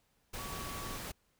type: tone in noise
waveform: sine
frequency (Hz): 1133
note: C#6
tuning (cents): +37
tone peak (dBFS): -46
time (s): 0.38-0.97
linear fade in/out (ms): 10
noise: pink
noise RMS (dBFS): -42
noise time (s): 0.33-1.12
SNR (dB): -7
effects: pink hiss -74 dBFS RMS until 1.39 s